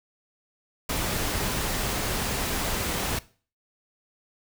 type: noise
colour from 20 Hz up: pink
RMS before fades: -28 dBFS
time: 0.89-3.19 s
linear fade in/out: 5 ms
effects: noise-tail reverb RT60 0.4 s tail -19 dB re dry